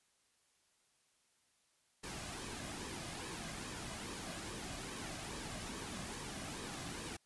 pink noise with flanger, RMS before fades -45 dBFS, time 2.03-7.17 s, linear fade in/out 10 ms, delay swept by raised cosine 1.4 to 2.24 ms, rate 2.4 Hz, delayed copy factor -0.5, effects white hiss -75 dBFS RMS until 7.25 s + resampled to 24000 Hz

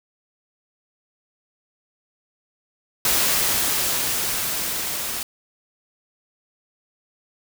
white noise with level ramp, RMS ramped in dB -19 to -28 dBFS, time 3.05-5.23 s, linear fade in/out 2 ms, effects none

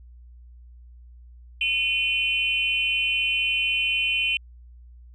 sine tone cluster, 2461 / 2717 / 3048 Hz, D#7 / F7 / G7, -20 / -48 / -49 cents, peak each -25 dBFS, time 1.61-4.37 s, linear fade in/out 2 ms, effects tanh soft clip ceiling -11 dBFS + added 60 Hz sine -44 dBFS peak until 5.14 s

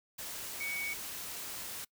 sine tone in noise, 2243 Hz, C#7, 20 cents sharp, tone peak -35 dBFS, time 0.6-0.94 s, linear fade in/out 10 ms, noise white, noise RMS -42 dBFS, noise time 0.18-1.85 s, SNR +4 dB, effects noise-tail reverb RT60 0.1 s tail -24 dB re dry

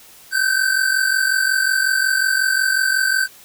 square tone pair together, 1522 / 1567.5 Hz, F#6 / G6, +48 / -1 cents, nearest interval minor second, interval 51 cents, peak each -19 dBFS, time 0.31-3.28 s, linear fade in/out 50 ms, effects white hiss -45 dBFS RMS until 3.44 s

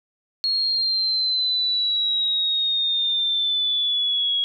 sine exponential sweep, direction down, 4299 to 3311 Hz, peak -19 dBFS, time 0.44-4.44 s, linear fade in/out 0 ms, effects none

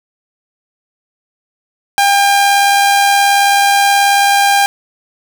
sawtooth tone with amplitude modulation, 801 Hz, G5, 37 cents sharp, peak -3 dBFS, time 1.98-4.66 s, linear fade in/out 0 ms, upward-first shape sine, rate 78.7 Hz, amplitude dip 25%, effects none

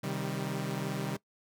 sawtooth chord, C minor, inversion none, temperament equal with one note detuned, 132.87 / 155.56 / 196 Hz, C3 / Eb3 / G3, +27 / 0 / 0 cents, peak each -33 dBFS, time 0.03-1.17 s, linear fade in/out 10 ms, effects noise-tail reverb RT60 0.1 s tail -20 dB re dry

